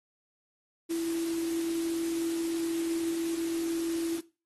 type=tone in noise; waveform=sine; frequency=332.2 Hz; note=E4; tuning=13 cents sharp; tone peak=-28 dBFS; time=0.89-4.21 s; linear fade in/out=20 ms; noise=white; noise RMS=-42 dBFS; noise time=0.89-4.21 s; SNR=+11 dB; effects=noise-tail reverb RT60 0.3 s tail -18 dB re dry + AAC 32 kbps